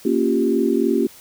sine chord, G half-diminished seventh, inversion first, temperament equal, 233.1 / 277.2 / 349.2 / 392 Hz, Bb3 / Db4 / F4 / G4, 0 / 0 / 0 / 0 cents, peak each -21 dBFS, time 0.05-1.07 s, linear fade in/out 5 ms, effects white hiss -45 dBFS RMS until 1.2 s

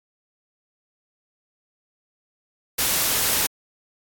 white noise, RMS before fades -21 dBFS, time 2.78-3.47 s, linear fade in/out 10 ms, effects AAC 64 kbps

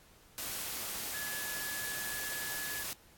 sine tone in noise, 1702 Hz, G#6, 42 cents sharp, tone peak -40 dBFS, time 1.14-2.83 s, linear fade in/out 0 ms, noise white, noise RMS -39 dBFS, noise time 0.38-2.93 s, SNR -4 dB, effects pink hiss -61 dBFS RMS until 3.17 s + AAC 64 kbps

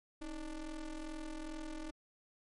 square ring-modulated tone, 146.8 Hz, D3, in tune, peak -39 dBFS, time 0.21-1.91 s, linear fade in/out 10 ms, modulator 168 Hz, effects MP3 48 kbps

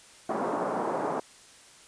white band-pass noise, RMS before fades -30 dBFS, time 0.29-1.2 s, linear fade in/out 5 ms, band 190 to 1000 Hz, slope 24 dB/octave, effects white hiss -53 dBFS RMS until 1.87 s + resampled to 22050 Hz

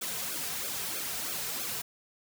white noise with flanger, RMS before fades -35 dBFS, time 0.01-1.82 s, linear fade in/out 10 ms, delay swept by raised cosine 1 to 3.6 ms, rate 3.1 Hz, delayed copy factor -1, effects none

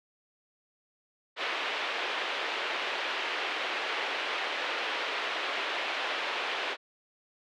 white band-pass noise, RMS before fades -33 dBFS, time 1.36-6.77 s, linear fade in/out 50 ms, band 370 to 3200 Hz, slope 24 dB/octave, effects none

